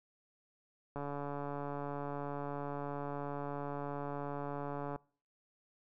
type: click train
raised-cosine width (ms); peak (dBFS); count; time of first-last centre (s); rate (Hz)
1; -27; 573; 0.96-4.96; 143
effects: noise-tail reverb RT60 0.5 s tail -26 dB re dry